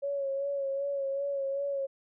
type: tone with vibrato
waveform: sine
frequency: 554.4 Hz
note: C#5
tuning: in tune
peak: -29 dBFS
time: 0.02-1.87 s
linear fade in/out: 20 ms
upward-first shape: sine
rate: 2.6 Hz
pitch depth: 34 cents each way
effects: none